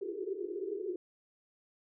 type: band-pass noise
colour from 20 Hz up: white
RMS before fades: -38 dBFS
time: 0.01-0.96 s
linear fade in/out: 5 ms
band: 350 to 420 Hz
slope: 96 dB/octave
effects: none